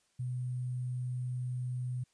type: tone with sample-and-hold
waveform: sine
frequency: 125.3 Hz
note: B2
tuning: 25 cents sharp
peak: -33 dBFS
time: 0.19-2.04 s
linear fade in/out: 10 ms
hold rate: 8820 Hz
effects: white hiss -73 dBFS RMS until 2.13 s + resampled to 22050 Hz